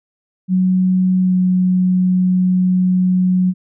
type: tone with pitch glide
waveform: sine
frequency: 185 to 183.4 Hz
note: F#3 to F#3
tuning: 0 to -15 cents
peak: -11 dBFS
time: 0.48-3.54 s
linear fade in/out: 50 ms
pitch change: -15 cents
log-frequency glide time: 1.21-1.34 s
effects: none